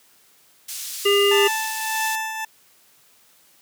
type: band-pass noise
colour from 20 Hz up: pink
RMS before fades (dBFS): -32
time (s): 0.68-2.16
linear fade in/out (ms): 10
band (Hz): 4900 to 16000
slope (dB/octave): 12
type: harmonic tone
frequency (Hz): 403.1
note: G4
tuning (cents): +48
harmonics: 1 / 3 / 5 / 7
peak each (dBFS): -16 / -26 / -26 / -20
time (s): 1.05-1.48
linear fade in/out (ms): 10
type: tone with tremolo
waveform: 20% pulse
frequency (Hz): 880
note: A5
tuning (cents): 0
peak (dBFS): -16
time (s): 1.31-2.45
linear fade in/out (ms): 5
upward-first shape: triangle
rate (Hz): 1.7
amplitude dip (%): 60
effects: white hiss -56 dBFS RMS until 3.61 s + high-pass 100 Hz 12 dB/octave